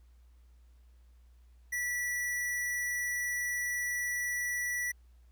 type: tone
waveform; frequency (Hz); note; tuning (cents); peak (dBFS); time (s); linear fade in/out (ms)
square; 1954; B6; -19; -32; 1.72-4.92; 10
effects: added 60 Hz sine -56 dBFS peak until 5.31 s + pink hiss -75 dBFS RMS until 5.31 s